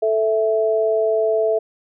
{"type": "tone pair together", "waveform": "sine", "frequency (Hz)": [439.2, 658], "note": ["A4", "E5"], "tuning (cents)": [-3, -3], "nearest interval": "perfect fifth", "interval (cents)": 700, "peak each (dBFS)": -18, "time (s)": [0.02, 1.59], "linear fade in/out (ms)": 10, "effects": []}